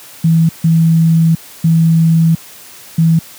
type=tone bursts at uneven times; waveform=sine; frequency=163.6 Hz; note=E3; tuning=13 cents flat; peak=-6 dBFS; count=4; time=0.24-0.49 / 0.64-1.35 / 1.64-2.35 / 2.98-3.19 s; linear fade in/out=5 ms; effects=white hiss -36 dBFS RMS until 3.38 s + high-pass 80 Hz 12 dB/octave

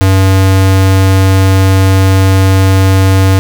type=tone; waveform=square; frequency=95.6 Hz; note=G2; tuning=43 cents flat; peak=-5 dBFS; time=0.01-3.39 s; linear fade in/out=0 ms; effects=7-bit

